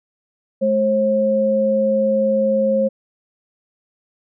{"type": "tone pair together", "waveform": "sine", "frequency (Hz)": [213.4, 537], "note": ["G#3", "C5"], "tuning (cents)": [47, 45], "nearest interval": "octave + major third", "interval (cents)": 1598, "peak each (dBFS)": [-20, -15], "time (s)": [0.61, 2.89], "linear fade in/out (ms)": 20, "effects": []}